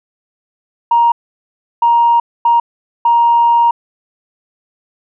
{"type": "tone bursts at uneven times", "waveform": "sine", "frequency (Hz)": 939, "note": "A#5", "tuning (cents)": 12, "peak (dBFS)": -6, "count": 4, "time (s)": [[0.91, 1.12], [1.82, 2.2], [2.45, 2.6], [3.05, 3.71]], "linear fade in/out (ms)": 5, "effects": ["tanh soft clip ceiling -2 dBFS"]}